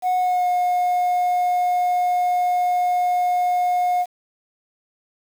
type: tone with pitch glide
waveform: sine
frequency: 732 to 718.6 Hz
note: F#5 to F5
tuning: -19 to +49 cents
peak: -14 dBFS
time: 0.02-4.06 s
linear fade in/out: 50 ms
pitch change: -32 cents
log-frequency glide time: 0.17-0.48 s
effects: tanh soft clip ceiling -16 dBFS + 7-bit